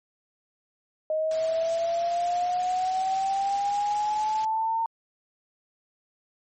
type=exponential sweep; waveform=sine; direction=up; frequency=622 to 913 Hz; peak=-23 dBFS; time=1.1-4.86 s; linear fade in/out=2 ms
type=noise; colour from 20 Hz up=white; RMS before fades=-40 dBFS; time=1.31-4.45 s; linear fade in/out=2 ms
effects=MP3 32 kbps